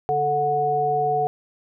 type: harmonic tone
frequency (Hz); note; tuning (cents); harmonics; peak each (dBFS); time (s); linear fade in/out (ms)
146.83; D3; 0; 1 / 3 / 5; -32 / -24 / -20; 0.09-1.27; 0
effects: none